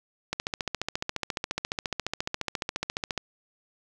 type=click train; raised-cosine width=0.2 ms; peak=-11 dBFS; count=42; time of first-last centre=0.33-3.177 s; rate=14.4 Hz; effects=none